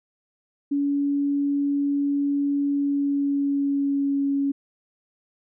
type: tone with pitch glide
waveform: sine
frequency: 283.5 to 278.8 Hz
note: C#4 to C#4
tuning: +39 to +10 cents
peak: -20 dBFS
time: 0.71-4.52 s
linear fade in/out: 10 ms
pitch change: -29 cents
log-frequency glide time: 2.68-4.24 s
effects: none